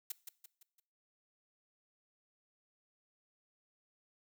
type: noise with echo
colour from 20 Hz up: blue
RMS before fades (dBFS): -39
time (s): 0.1-0.12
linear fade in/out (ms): 5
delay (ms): 170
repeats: 4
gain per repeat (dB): -7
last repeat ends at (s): 0.8
effects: noise-tail reverb RT60 0.5 s tail -20 dB re dry